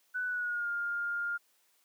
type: tone with pitch glide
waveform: sine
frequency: 1492 to 1408.3 Hz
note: F#6 to F6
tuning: +14 to +14 cents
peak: -31 dBFS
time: 0.14-1.38 s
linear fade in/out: 20 ms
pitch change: -100 cents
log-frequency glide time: 0.26-0.69 s
effects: white hiss -70 dBFS RMS until 1.84 s + high-pass 300 Hz 12 dB/octave